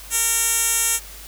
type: tone with band-pass filter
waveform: 10% pulse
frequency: 460 Hz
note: A#4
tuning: 23 cents flat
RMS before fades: -20 dBFS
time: 0.1-1 s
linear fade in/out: 50 ms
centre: 9300 Hz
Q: 3
effects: added 50 Hz sine -41 dBFS peak until 1.27 s + white hiss -40 dBFS RMS until 1.27 s